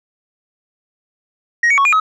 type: tone with pitch steps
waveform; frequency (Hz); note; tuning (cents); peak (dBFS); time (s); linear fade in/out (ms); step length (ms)
sine; 1882 / 2243 / 1108 / 2427 / 1275; A#6 / C#7 / C#6 / D#7 / D#6; +16 / +20 / -1 / -44 / +42; -7; 1.63-2; 5; 74
effects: tanh soft clip ceiling -9 dBFS